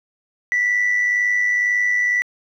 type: tone with amplitude modulation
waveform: sine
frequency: 1968 Hz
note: B6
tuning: 7 cents flat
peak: -12 dBFS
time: 0.52-2.22 s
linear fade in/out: 0 ms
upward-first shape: sine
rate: 102 Hz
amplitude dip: 50%
effects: tanh soft clip ceiling -12 dBFS + 9-bit